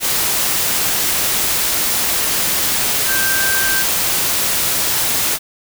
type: tone in noise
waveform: sine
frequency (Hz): 1568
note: G6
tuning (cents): 0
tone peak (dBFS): -18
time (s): 3.06-3.85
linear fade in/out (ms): 50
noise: white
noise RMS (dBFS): -17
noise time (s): 0-5.39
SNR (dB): -4
effects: none